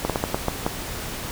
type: slowing click train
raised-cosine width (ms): 1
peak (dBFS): -7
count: 7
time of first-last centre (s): 0.05-0.665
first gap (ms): 47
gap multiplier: 1.31
effects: pink hiss -32 dBFS RMS until 1.31 s